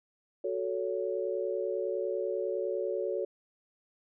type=chord; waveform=sine; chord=F# minor; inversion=none; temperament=equal with one note detuned; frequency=370 / 440 / 561.5 Hz; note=F#4 / A4 / C#5; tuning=0 / 0 / +22 cents; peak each=-34 dBFS; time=0.44-3.25 s; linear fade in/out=5 ms; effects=none